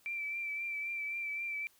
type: tone with vibrato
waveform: sine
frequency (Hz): 2338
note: D7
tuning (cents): -8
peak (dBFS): -35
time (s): 0.06-1.67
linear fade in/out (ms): 0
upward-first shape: triangle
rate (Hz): 3.8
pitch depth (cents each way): 35
effects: white hiss -67 dBFS RMS until 1.79 s